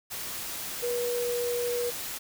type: tone in noise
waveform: sine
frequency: 482.4 Hz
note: B4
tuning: 41 cents flat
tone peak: -27 dBFS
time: 0.82-1.91 s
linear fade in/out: 20 ms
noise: white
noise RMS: -36 dBFS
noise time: 0.1-2.19 s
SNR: +6 dB
effects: none